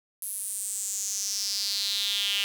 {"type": "tone with high-pass filter sweep", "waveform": "sawtooth", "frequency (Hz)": 200.7, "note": "G3", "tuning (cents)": 41, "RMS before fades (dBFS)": -30, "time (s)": [0.22, 2.44], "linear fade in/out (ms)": 0, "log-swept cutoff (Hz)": [11000, 2900], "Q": 5.2, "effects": ["9-bit"]}